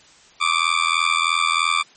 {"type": "tone with amplitude modulation", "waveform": "20% pulse", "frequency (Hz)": 1174.7, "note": "D6", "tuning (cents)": 0, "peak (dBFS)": -8, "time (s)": [0.4, 1.83], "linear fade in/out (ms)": 20, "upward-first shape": "sine", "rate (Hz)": 83.1, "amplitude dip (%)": 95, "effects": ["white hiss -50 dBFS RMS until 1.96 s", "MP3 32 kbps"]}